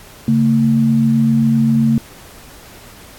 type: tone pair together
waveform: sine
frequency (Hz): 138.59 / 226.3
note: C#3 / A3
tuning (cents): 0 / +49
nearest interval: minor sixth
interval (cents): 849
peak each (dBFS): -16 / -11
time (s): 0.28-1.98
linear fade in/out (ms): 2
effects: pink hiss -40 dBFS RMS until 3.18 s + AAC 64 kbps